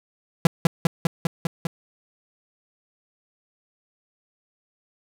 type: tone with echo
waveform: 45% pulse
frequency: 166.8 Hz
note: E3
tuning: 21 cents sharp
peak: -10 dBFS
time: 0.45-0.47 s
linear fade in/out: 2 ms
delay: 200 ms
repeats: 6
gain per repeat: -2 dB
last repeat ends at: 1.67 s
effects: none